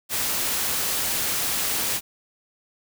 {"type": "noise", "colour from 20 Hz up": "white", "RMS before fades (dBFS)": -25, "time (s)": [0.09, 2.01], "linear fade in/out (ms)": 50, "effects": []}